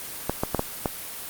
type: clicks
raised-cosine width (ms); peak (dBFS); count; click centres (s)
1; -8; 5; 0.296 / 0.435 / 0.547 / 0.594 / 0.858
effects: white hiss -36 dBFS RMS until 1.29 s + Opus 32 kbps